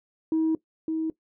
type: tone pair in turn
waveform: sine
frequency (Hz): 319.7 / 319.7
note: D#4 / D#4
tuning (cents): +47 / +47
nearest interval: unison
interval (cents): 0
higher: neither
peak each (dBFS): -19 / -24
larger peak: first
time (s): 0.32-0.55 / 0.88-1.1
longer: first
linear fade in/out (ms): 2
effects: noise-tail reverb RT60 0.1 s tail -18 dB re dry + tanh soft clip ceiling -18 dBFS